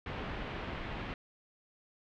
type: low-pass noise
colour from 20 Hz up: pink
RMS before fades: -40 dBFS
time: 0.06-1.14 s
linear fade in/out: 2 ms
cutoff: 3100 Hz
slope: 24 dB/octave
effects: none